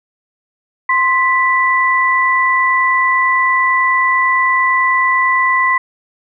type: tone pair together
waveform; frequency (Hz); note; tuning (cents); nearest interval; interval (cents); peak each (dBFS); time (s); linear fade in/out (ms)
sine; 1046.5 / 1975.5; C6 / B6; 0 / 0; major seventh; 1100; -13; 0.89-5.78; 5
effects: none